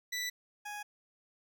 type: tone pair in turn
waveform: 20% pulse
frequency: 1975.5 / 830.6 Hz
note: B6 / G#5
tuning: 0 / 0 cents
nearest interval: octave + minor third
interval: 1500 cents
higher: first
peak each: -29 / -35 dBFS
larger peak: first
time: 0.12-0.3 / 0.65-0.83 s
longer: neither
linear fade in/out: 10 ms
effects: none